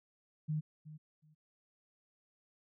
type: tone with echo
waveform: sine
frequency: 153.7 Hz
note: D#3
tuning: 21 cents flat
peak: -32 dBFS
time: 0.48-0.61 s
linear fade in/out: 20 ms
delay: 370 ms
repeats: 2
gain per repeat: -15 dB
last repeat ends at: 1.35 s
effects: none